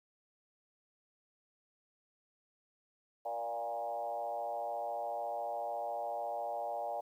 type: tone with frequency modulation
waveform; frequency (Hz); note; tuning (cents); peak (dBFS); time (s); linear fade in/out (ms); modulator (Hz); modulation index
sine; 702; F5; +9; -35; 3.25-7.01; 10; 114; 1.4
effects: 11-bit